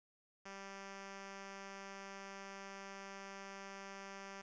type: tone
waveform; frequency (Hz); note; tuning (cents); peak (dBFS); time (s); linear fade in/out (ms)
5% pulse; 196; G3; 0; -37; 0.45-4.42; 10
effects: resampled to 16000 Hz + 11-bit